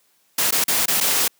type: noise with dropouts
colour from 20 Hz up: white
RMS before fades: -19 dBFS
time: 0.38-1.28 s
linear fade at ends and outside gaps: 5 ms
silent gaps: 0.509-0.523 / 0.641-0.68 / 0.858-0.88 / 1.004-1.009 s
effects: white hiss -62 dBFS RMS until 1.39 s + high-pass 150 Hz 12 dB/octave